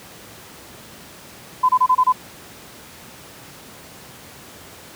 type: tone bursts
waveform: sine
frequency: 1014 Hz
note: B5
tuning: 45 cents sharp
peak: -11 dBFS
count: 6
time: 1.63-2.125 s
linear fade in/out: 10 ms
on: 60 ms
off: 27 ms
effects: pink hiss -41 dBFS RMS until 4.95 s + high-pass 100 Hz 12 dB/octave